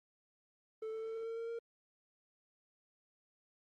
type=tone with pitch steps; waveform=triangle; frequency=440 / 443.8 / 447.7 / 451.6 / 455.5 / 459.5 / 463.5 Hz; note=A4 / A4 / A4 / A4 / A#4 / A#4 / A#4; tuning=0 / +15 / +30 / +45 / -40 / -25 / -10 cents; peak=-37 dBFS; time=0.82-1.59 s; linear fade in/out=5 ms; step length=110 ms; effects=Opus 24 kbps